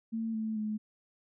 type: tone with pitch steps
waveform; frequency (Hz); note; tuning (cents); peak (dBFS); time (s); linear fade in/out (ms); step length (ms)
sine; 225.2 / 219.5 / 214; A3 / A3 / A3; +40 / -4 / -48; -31; 0.12-0.78; 20; 220
effects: none